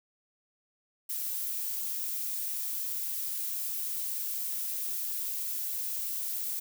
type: noise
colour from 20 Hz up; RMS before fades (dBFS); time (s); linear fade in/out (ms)
violet; -34; 1.09-6.6; 10
effects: none